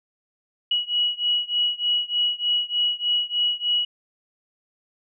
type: beating tone pair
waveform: sine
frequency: 2917 / 2920.3 Hz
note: F#7 / F#7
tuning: -25 / -23 cents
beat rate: 3.3 Hz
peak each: -23 / -24 dBFS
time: 0.71-3.85 s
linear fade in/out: 5 ms
effects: none